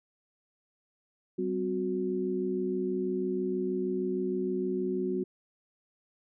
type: tone cluster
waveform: sine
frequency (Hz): 192.4 / 258.7 / 365.5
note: G3 / C4 / F#4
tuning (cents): -32 / -19 / -21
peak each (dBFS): -34 / -35 / -30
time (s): 1.38-5.24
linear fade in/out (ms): 10
effects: none